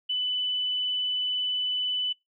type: tone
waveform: sine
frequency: 2994 Hz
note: F#7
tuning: 20 cents sharp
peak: -25 dBFS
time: 0.09-2.13 s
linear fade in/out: 10 ms
effects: noise-tail reverb RT60 0.2 s tail -24 dB re dry